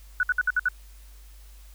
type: tone bursts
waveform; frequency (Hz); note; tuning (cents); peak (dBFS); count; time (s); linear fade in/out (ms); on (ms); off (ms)
sine; 1480; F#6; 0; -19; 6; 0.2-0.686; 2; 31; 60
effects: added 50 Hz sine -45 dBFS peak until 1.74 s + white hiss -57 dBFS RMS until 1.74 s